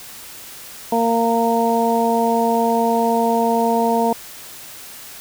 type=harmonic tone; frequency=230.6 Hz; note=A#3; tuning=19 cents flat; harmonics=1 / 2 / 3 / 4; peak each=-20 / -20 / -20 / -20 dBFS; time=0.92-4.13 s; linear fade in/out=5 ms; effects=white hiss -37 dBFS RMS until 5.2 s